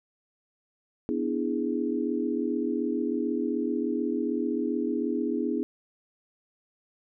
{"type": "chord", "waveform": "sine", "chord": "E dominant seventh", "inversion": "second", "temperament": "equal", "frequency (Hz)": [246.9, 293.7, 329.6, 415.3], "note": ["B3", "D4", "E4", "G#4"], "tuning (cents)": [0, 0, 0, 0], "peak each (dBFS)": [-30, -31, -31, -32], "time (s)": [1.09, 5.63], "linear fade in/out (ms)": 0, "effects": []}